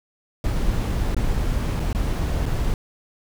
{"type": "noise with dropouts", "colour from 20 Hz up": "brown", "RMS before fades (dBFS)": -22, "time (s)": [0.44, 2.74], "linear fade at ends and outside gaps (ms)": 1, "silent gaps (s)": [[1.146, 1.166], [1.796, 1.8], [1.929, 1.948], [2.457, 2.462]], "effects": []}